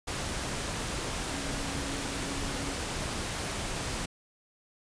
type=tone in noise; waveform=sine; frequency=277.2 Hz; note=C#4; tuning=in tune; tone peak=-40 dBFS; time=1.3-2.75 s; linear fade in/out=10 ms; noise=pink; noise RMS=-34 dBFS; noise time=0.07-4.06 s; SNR=-9 dB; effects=resampled to 22050 Hz